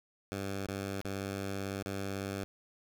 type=tone with dropouts; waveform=10% pulse; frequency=98 Hz; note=G2; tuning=in tune; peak=-27 dBFS; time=0.32-2.44 s; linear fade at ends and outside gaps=0 ms; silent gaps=0.666-0.686 / 1.014-1.048 / 1.826-1.86 s; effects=9-bit